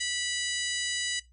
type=harmonic tone with a mistuned harmonic; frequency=981 Hz; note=B5; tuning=12 cents flat; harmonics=2 / 3 / 4 / 5 / 6 / 7 / 8 / 9; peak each=-34 / -36 / -37 / -38 / -39 / -39 / -40 / -41 dBFS; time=0-1.2 s; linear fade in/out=10 ms; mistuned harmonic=6; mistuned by=+65 cents; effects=noise-tail reverb RT60 0.2 s tail -18 dB re dry + added 60 Hz sine -56 dBFS peak until 1.32 s